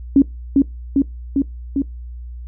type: tone with echo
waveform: sine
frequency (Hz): 276.3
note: C#4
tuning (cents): -6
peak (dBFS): -6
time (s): 0.16-0.22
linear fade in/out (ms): 2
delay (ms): 400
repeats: 4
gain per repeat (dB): -2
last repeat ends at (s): 1.82
effects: noise-tail reverb RT60 0.2 s tail -22 dB re dry + added 60 Hz sine -29 dBFS peak until 2.47 s